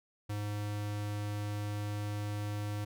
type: tone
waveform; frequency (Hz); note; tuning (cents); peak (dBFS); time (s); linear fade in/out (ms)
square; 103.83; G#2; 0; -35; 0.29-2.85; 10
effects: none